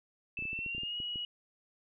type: tone with pitch glide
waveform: sine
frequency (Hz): 2637 to 2909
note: E7 to F#7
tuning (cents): 0 to -30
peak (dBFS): -35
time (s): 0.37-1.25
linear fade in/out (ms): 2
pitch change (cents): +170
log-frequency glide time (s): 0.49-0.98
type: clicks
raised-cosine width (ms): 3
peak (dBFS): -34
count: 11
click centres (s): 0.39 / 0.424 / 0.454 / 0.531 / 0.59 / 0.663 / 0.749 / 0.781 / 0.834 / 1.002 / 1.158
effects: none